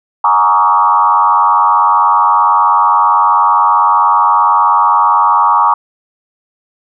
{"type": "tone with frequency modulation", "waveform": "sine", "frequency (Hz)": 1034, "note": "C6", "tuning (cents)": -21, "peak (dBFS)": -6, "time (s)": [0.24, 5.74], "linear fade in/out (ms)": 5, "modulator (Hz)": 95.5, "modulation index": 2.1, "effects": []}